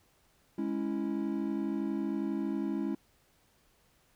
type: chord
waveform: triangle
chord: C# minor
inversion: second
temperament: equal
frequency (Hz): 207.7 / 277.2 / 329.6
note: G#3 / C#4 / E4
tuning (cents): 0 / 0 / 0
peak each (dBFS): -33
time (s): 0.58-2.95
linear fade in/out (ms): 5
effects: pink hiss -68 dBFS RMS until 4.15 s